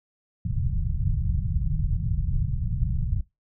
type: low-pass noise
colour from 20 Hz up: pink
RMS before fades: -25 dBFS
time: 0.45-3.21 s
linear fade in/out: 5 ms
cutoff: 160 Hz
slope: 48 dB/octave
effects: noise-tail reverb RT60 0.2 s tail -19 dB re dry